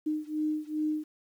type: beating tone pair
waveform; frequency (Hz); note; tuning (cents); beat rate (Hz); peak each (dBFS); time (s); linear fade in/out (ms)
sine; 305.5 / 308; D#4 / D#4; -32 / -17; 2.5; -31 / -32; 0.06-1.04; 10
effects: 10-bit